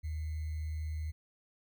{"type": "tone with sample-and-hold", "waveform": "sine", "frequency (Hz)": 77.78, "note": "D#2", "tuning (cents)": 0, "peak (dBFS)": -34, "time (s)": [0.03, 1.12], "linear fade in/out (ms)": 20, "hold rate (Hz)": 2100, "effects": []}